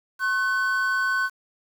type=tone pair together; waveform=triangle; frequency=1080.9 / 1511 Hz; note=C#6 / F#6; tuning=-44 / +36 cents; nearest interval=tritone; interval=580 cents; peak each=-26 / -20 dBFS; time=0.19-1.3 s; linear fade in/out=50 ms; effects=8-bit